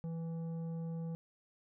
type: tone with tanh clipping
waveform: triangle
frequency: 165 Hz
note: E3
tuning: 2 cents sharp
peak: -39 dBFS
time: 0.04-1.15 s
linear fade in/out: 0 ms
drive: 13 dB
effects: none